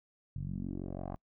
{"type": "tone with low-pass filter sweep", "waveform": "10% pulse", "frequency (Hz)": 46, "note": "F#1", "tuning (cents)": -9, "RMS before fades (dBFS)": -39, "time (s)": [0.36, 1.16], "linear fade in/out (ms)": 0, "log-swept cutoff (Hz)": [120, 940], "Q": 2.7, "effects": ["noise-tail reverb RT60 0.1 s tail -26 dB re dry"]}